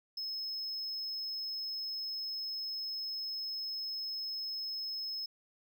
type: tone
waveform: triangle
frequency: 5180 Hz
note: E8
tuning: 31 cents flat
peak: -35 dBFS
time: 0.17-5.26 s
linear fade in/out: 5 ms
effects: none